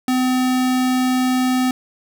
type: tone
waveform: square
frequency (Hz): 255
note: C4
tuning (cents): -44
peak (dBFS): -16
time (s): 0.08-1.71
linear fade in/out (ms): 2
effects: none

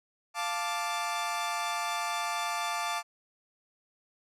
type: chord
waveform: sawtooth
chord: D minor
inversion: first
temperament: equal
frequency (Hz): 698.5 / 880 / 1174.7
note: F5 / A5 / D6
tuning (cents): 0 / 0 / 0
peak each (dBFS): -32 / -31 / -30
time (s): 0.34-3.03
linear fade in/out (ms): 50
effects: low-pass 11000 Hz 12 dB/octave

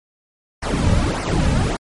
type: noise with flanger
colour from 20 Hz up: brown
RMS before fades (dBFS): -18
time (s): 0.62-1.77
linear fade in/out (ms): 10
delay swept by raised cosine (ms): 0.27 to 2.87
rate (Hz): 1.7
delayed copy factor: -0.8
effects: MP3 48 kbps

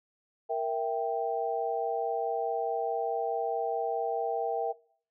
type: chord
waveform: sine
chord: E diminished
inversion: second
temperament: equal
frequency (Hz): 466.2 / 659.3 / 784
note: Bb4 / E5 / G5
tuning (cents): 0 / 0 / 0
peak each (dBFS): -32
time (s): 0.49-4.73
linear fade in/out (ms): 20
effects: noise-tail reverb RT60 0.5 s tail -21 dB re dry

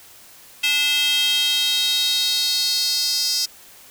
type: tone with high-pass filter sweep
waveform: square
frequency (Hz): 290.8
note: D4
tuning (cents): -17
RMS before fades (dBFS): -20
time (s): 0.63-3.46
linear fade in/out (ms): 10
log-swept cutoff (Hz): 2800 to 5100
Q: 5.1
effects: white hiss -46 dBFS RMS until 3.9 s

